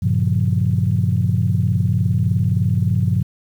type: chord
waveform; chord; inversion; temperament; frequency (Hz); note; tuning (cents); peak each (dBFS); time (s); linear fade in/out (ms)
sine; G half-diminished seventh; none; just; 98 / 117.6 / 141.12 / 176.4; G2 / Bb2 / Db3 / F3; 0 / +16 / +31 / +18; -18 / -19 / -22 / -21; 0.02-3.23; 10
effects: tanh soft clip ceiling -5 dBFS + 8-bit